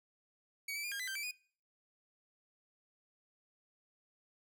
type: tone with pitch steps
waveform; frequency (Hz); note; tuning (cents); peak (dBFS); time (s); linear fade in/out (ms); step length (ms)
sawtooth; 2254 / 2313 / 2415 / 1620 / 2005 / 1565 / 2322 / 2473; C#7 / D7 / D7 / G#6 / B6 / G6 / D7 / D#7; +28 / -27 / +48 / -43 / +26 / -3 / -20 / -11; -35; 0.68-1.312; 5; 79
effects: noise-tail reverb RT60 0.5 s tail -24 dB re dry